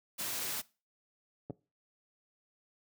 white noise, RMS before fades -37 dBFS, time 0.18-0.62 s, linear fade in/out 20 ms
clicks, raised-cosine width 2 ms, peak -27 dBFS, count 2, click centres 1.499 / 1.506 s
effects noise-tail reverb RT60 0.3 s tail -20 dB re dry + high-pass 100 Hz 12 dB/octave

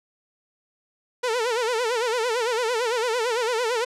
sawtooth tone with vibrato, 470.5 Hz, A#4, 16 cents sharp, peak -18 dBFS, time 1.23-3.85 s, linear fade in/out 10 ms, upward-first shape sine, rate 8.9 Hz, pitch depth 130 cents each way, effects low-pass 8000 Hz 12 dB/octave

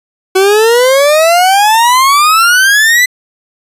40% pulse exponential sweep, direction up, 372.4 to 2025 Hz, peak -4 dBFS, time 0.35-3.06 s, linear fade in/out 10 ms, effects resampled to 32000 Hz

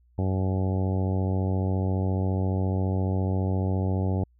harmonic tone, 94.5 Hz, F#2, 37 cents sharp, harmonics 1 / 2 / 3 / 4 / 5 / 6 / 7 / 8 / 9, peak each -24 / -30 / -34 / -36 / -38 / -40 / -41 / -42 / -43 dBFS, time 0.18-4.24 s, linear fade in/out 5 ms, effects added 60 Hz sine -58 dBFS peak until 4.39 s

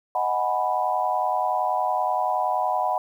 sine chord, G# minor seventh, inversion second, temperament equal, 622.3 / 740 / 830.6 / 987.8 Hz, D#5 / F#5 / G#5 / B5, 0 / 0 / 0 / 0 cents, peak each -29 / -24 / -29 / -26 dBFS, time 0.15-2.98 s, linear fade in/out 2 ms, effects 9-bit

